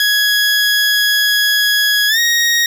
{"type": "tone with pitch glide", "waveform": "20% pulse", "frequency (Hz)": [1671, 1875.6], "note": ["G#6", "A#6"], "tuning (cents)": [10, 10], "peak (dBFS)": -6, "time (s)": [0, 2.66], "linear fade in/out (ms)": 2, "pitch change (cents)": 200, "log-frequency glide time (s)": [2.08, 2.19], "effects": []}